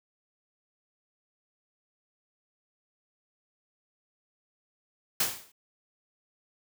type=noise with exponential decay; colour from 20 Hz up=white; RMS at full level=-23 dBFS; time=5.2-5.52 s; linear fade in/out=5 ms; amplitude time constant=68 ms; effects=none